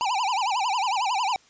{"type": "tone with vibrato", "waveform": "square", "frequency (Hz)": 880, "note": "A5", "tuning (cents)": 0, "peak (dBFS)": -23, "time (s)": [0.01, 1.36], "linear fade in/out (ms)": 0, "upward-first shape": "sine", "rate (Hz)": 11, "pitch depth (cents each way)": 250, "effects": ["white hiss -57 dBFS RMS until 1.49 s", "resampled to 16000 Hz"]}